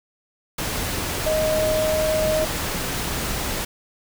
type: tone in noise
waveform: sine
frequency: 624 Hz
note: D#5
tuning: 5 cents sharp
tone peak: -19 dBFS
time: 1.26-2.45 s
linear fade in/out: 5 ms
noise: pink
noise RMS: -26 dBFS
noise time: 0.58-3.65 s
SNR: +4 dB
effects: none